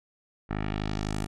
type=tone with low-pass filter sweep; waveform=10% pulse; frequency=51.91 Hz; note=G#1; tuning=in tune; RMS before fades=-31 dBFS; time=0.49-1.27 s; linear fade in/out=20 ms; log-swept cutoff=1700 to 11000 Hz; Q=1.4; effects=none